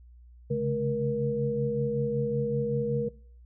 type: tone cluster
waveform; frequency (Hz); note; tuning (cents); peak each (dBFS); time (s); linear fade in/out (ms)
sine; 135.4 / 140.7 / 214.4 / 473.9; C#3 / C#3 / A3 / A#4; -40 / +26 / -45 / +28; -34 / -32 / -33 / -28; 0.5-3.09; 10
effects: noise-tail reverb RT60 0.5 s tail -22 dB re dry + added 60 Hz sine -49 dBFS peak until 3.45 s